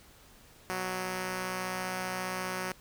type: tone pair together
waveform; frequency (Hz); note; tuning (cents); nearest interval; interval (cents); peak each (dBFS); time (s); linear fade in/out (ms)
5% pulse; 123.47 / 185; B2 / F#3; 0 / 0; perfect fifth; 700; -32 / -22; 0.7-2.72; 0
effects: pink hiss -57 dBFS RMS until 2.8 s